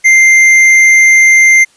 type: tone with tanh clipping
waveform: triangle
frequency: 2093 Hz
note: C7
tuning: in tune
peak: -4 dBFS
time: 0.04-1.65 s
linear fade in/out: 20 ms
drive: 13 dB
effects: white hiss -48 dBFS RMS until 1.76 s + resampled to 22050 Hz